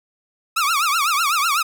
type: tone with vibrato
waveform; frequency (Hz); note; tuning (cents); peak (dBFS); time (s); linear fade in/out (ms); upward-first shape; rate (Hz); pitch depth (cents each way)
sawtooth; 1244.5; D#6; 0; -13; 0.56-1.63; 10; triangle; 8; 230
effects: none